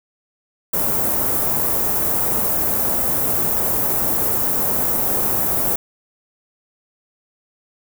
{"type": "band-stop noise", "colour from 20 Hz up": "white", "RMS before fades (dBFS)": -19, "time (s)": [0.73, 5.76], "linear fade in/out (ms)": 5, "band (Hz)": [830, 16000], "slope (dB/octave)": 12, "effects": []}